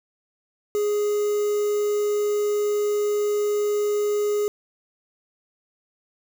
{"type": "tone with quantisation", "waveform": "triangle", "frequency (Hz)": 415.3, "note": "G#4", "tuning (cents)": 0, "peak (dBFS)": -18, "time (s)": [0.75, 4.48], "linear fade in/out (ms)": 0, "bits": 6, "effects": []}